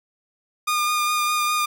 sawtooth tone with vibrato, 1215 Hz, D#6, 42 cents flat, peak -16 dBFS, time 0.67-1.66 s, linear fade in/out 10 ms, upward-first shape sine, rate 4.9 Hz, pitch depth 15 cents each way, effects none

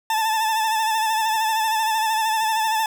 40% pulse tone with vibrato, 880 Hz, A5, in tune, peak -18 dBFS, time 0.1-2.86 s, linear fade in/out 2 ms, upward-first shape sine, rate 13 Hz, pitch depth 42 cents each way, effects none

